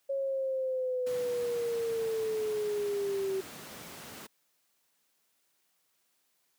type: linear sweep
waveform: sine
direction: down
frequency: 550 to 381.4 Hz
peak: -29 dBFS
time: 0.09-3.41 s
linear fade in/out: 10 ms
type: noise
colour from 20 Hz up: pink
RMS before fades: -45 dBFS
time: 1.06-4.27 s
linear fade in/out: 10 ms
effects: white hiss -74 dBFS RMS until 6.58 s + high-pass 150 Hz 12 dB/octave